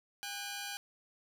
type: tone pair together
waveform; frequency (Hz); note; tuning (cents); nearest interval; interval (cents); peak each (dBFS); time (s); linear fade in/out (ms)
10% pulse; 806 / 1490.2; G5 / F#6; +48 / +12; major seventh; 1064; -33 / -35; 0.23-0.77; 0
effects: 10-bit